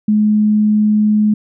sine tone, 211.9 Hz, G#3, 35 cents sharp, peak -9 dBFS, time 0.08-1.34 s, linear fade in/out 5 ms, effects none

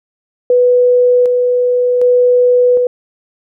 sine tone with tremolo, 493.9 Hz, B4, in tune, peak -6 dBFS, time 0.5-2.87 s, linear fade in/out 2 ms, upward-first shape square, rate 0.66 Hz, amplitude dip 30%, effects none

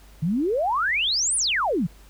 sine exponential two-way sweep, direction up then down, 146.83 to 9970 to 146.83 Hz, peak -20 dBFS, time 0.22-1.87 s, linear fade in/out 10 ms, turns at 1.36 s, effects added 50 Hz sine -47 dBFS peak until 2.09 s + pink hiss -54 dBFS RMS until 2.09 s

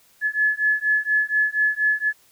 sine beating tone pair, 1711 / 1715.2 Hz, A6 / A6, -49 / -45 cents, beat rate 4.2 Hz, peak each -21 dBFS, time 0.21-2.13 s, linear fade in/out 50 ms, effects white hiss -57 dBFS RMS until 2.31 s

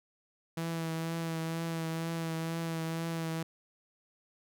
sawtooth tone with vibrato, 164.1 Hz, E3, 8 cents flat, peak -29 dBFS, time 0.57-3.43 s, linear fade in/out 5 ms, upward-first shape triangle, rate 2.1 Hz, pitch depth 25 cents each way, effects none

